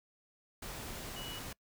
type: tone in noise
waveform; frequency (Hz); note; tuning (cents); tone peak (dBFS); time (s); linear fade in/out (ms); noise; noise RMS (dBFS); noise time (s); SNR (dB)
sine; 2935; F#7; -15; -45; 1.16-1.39; 5; pink; -44; 0.62-1.53; -4
effects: noise-tail reverb RT60 0.1 s tail -24 dB re dry